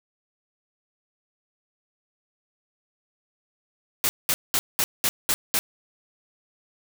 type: noise bursts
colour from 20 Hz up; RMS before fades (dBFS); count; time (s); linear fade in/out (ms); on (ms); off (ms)
white; -22; 7; 4.04-5.59; 0; 50; 200
effects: none